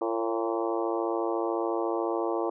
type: harmonic tone with a mistuned harmonic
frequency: 114 Hz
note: A#2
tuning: 38 cents flat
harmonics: 3 / 4 / 5 / 6 / 7 / 8 / 9 / 10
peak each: -30 / -32 / -34 / -36 / -37 / -38 / -39 / -40 dBFS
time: 0.01-2.5 s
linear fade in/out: 5 ms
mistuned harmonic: 5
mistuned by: -37 cents
effects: none